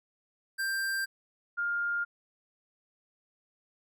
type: tone pair in turn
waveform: square / sine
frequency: 1580 / 1407.6 Hz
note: G6 / F6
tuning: +13 / +13 cents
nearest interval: major second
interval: 200 cents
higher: first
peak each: -30 / -28 dBFS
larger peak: second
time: 0.58-1.06 / 1.57-2.05 s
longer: neither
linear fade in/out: 20 ms
effects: none